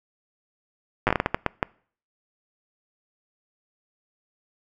slowing click train, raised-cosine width 0.5 ms, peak -5 dBFS, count 11, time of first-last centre 1.07-1.629 s, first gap 8 ms, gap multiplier 1.4, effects noise-tail reverb RT60 0.5 s tail -25 dB re dry

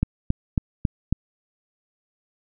click train, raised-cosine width 5 ms, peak -7 dBFS, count 5, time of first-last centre 0.03-1.126 s, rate 3.65 Hz, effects none

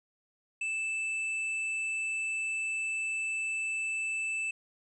triangle tone with tanh clipping, 2637 Hz, E7, in tune, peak -32 dBFS, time 0.61-4.51 s, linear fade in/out 5 ms, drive 12 dB, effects resampled to 22050 Hz

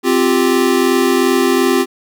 square chord, C suspended fourth, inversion none, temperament equal, 261.6 / 349.2 / 392 Hz, C4 / F4 / G4, 0 / 0 / 0 cents, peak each -16 dBFS, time 0.03-1.86 s, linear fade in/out 50 ms, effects none

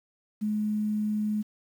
sine tone with quantisation, 211.9 Hz, G#3, 35 cents sharp, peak -25 dBFS, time 0.41-1.43 s, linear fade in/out 20 ms, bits 9, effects none

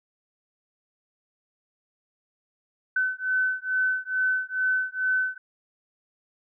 sine beating tone pair, 1515 / 1517.3 Hz, F#6 / F#6, +40 / +43 cents, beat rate 2.3 Hz, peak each -26 dBFS, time 2.96-5.38 s, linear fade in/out 5 ms, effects none

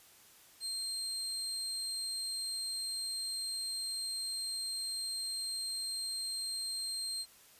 30% pulse tone, 4186 Hz, C8, in tune, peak -33 dBFS, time 0.6-7.26 s, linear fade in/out 50 ms, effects white hiss -60 dBFS RMS until 7.59 s + resampled to 32000 Hz

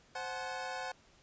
25% pulse chord, F# diminished, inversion second, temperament equal with one note detuned, 523.3 / 740 / 861.9 Hz, C5 / F#5 / A5, 0 / 0 / -36 cents, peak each -40 / -37 / -40 dBFS, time 0.15-0.92 s, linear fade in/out 5 ms, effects pink hiss -64 dBFS RMS until 1.22 s + resampled to 16000 Hz

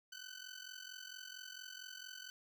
15% pulse ring-modulated tone, 1510 Hz, F#6, 35 cents sharp, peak -39 dBFS, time 0.12-2.3 s, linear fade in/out 0 ms, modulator 22.2 Hz, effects none

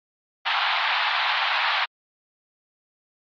pink band-pass noise, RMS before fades -23 dBFS, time 0.45-1.86 s, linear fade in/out 20 ms, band 750 to 4000 Hz, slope 48 dB/octave, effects MP3 48 kbps

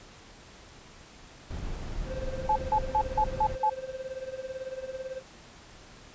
brown noise, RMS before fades -35 dBFS, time 1.5-3.56 s, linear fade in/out 10 ms
triangle tone with tremolo, 523.3 Hz, C5, in tune, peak -29 dBFS, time 2.05-5.23 s, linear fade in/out 50 ms, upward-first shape triangle, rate 18 Hz, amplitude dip 90%
sine tone bursts, 858 Hz, A5, 44 cents flat, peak -21 dBFS, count 6, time 2.49-3.698 s, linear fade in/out 5 ms, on 68 ms, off 160 ms
effects pink hiss -51 dBFS RMS until 6.14 s + resampled to 16000 Hz

